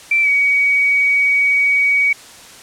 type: tone with pitch glide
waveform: sine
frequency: 2340 to 2258 Hz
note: D7 to C#7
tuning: -7 to +31 cents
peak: -11 dBFS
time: 0.11-2.13 s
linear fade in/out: 5 ms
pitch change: -62 cents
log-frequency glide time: 0.22-0.28 s
effects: white hiss -39 dBFS RMS until 2.62 s + low-pass 9000 Hz 12 dB/octave